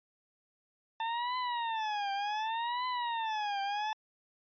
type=tone with vibrato; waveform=40% pulse; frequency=893 Hz; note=A5; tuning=25 cents sharp; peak=-31 dBFS; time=1-3.93 s; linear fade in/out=2 ms; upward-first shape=triangle; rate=0.67 Hz; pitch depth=220 cents each way; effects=resampled to 11025 Hz